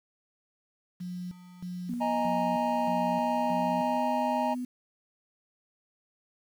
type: tone with tremolo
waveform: sine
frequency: 179.3 Hz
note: F3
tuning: 46 cents sharp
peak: -34 dBFS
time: 1-3.99 s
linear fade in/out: 10 ms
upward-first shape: square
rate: 1.6 Hz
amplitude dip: 80%
type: tone with pitch glide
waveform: sine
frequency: 241.2 to 249 Hz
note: B3 to B3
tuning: -41 to +14 cents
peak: -31 dBFS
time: 1.89-4.65 s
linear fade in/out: 5 ms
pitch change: +55 cents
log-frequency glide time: 3.1-4.06 s
type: chord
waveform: triangle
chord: D# suspended fourth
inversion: none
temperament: equal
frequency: 622.3 / 830.6 / 932.3 Hz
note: D#5 / G#5 / A#5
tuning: 0 / 0 / 0 cents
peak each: -29 dBFS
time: 2-4.55 s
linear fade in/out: 20 ms
effects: 9-bit